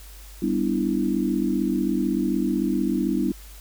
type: chord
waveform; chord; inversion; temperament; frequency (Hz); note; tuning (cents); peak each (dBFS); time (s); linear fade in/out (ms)
sine; E minor seventh; first; equal; 196 / 246.9 / 293.7 / 329.6; G3 / B3 / D4 / E4; 0 / 0 / 0 / 0; -26; 0.42-3.32; 5
effects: added 50 Hz sine -41 dBFS peak until 3.6 s + white hiss -48 dBFS RMS until 3.6 s